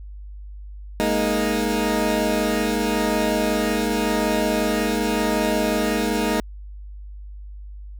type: chord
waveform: 20% pulse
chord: Ab suspended second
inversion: none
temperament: equal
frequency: 207.7 / 233.1 / 311.1 Hz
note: Ab3 / Bb3 / Eb4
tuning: 0 / 0 / 0 cents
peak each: -19 dBFS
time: 1-6.4 s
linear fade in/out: 0 ms
effects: added 50 Hz sine -34 dBFS peak until 7.99 s